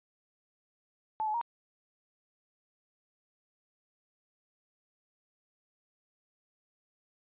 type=tone with pitch steps; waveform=sine; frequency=871 / 854 / 940 Hz; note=A5 / G#5 / A#5; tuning=-18 / +48 / +14 cents; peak=-29 dBFS; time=1.2-1.413 s; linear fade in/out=0 ms; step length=71 ms; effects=resampled to 8000 Hz